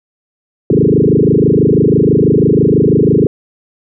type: tone with frequency modulation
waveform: sine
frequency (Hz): 285.5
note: D4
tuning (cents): -49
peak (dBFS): -6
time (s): 0.7-3.27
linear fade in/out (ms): 2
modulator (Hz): 26.1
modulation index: 6.4
effects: none